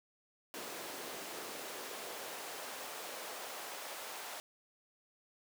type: noise with high-pass filter sweep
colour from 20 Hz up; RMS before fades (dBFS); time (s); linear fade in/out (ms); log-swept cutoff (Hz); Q
pink; -45; 0.54-4.4; 0; 360 to 670; 1.3
effects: none